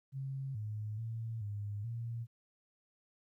sine tone with pitch steps, 135 / 106.7 / 113.4 / 102.9 / 116.3 Hz, C#3 / G#2 / A#2 / G#2 / A#2, -45 / +47 / -47 / -16 / -4 cents, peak -37 dBFS, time 0.12-2.27 s, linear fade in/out 50 ms, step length 430 ms, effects 13-bit

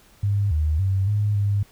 sine tone with pitch steps, 101.2 / 76.9 / 96.3 / 104 / 101.4 Hz, G#2 / D#2 / G2 / G#2 / G#2, -44 / -20 / -30 / +3 / -41 cents, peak -18 dBFS, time 0.23-1.63 s, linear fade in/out 5 ms, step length 280 ms, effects pink hiss -54 dBFS RMS until 1.71 s

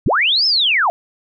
sine linear two-way sweep, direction up then down, 34.1 to 5350 to 622 Hz, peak -12 dBFS, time 0.06-0.9 s, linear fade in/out 0 ms, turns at 0.46 s, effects none

